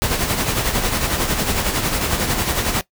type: noise with tremolo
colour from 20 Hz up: pink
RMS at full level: -18 dBFS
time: 0.02-2.81 s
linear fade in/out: 0 ms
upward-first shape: sine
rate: 11 Hz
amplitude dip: 50%
effects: noise-tail reverb RT60 0.1 s tail -18 dB re dry